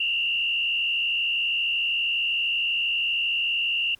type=tone with frequency modulation; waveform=sine; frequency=2794 Hz; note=F7; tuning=in tune; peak=-22 dBFS; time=0-3.95 s; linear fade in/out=5 ms; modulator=72.7 Hz; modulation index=1.3; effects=pink hiss -59 dBFS RMS until 3.99 s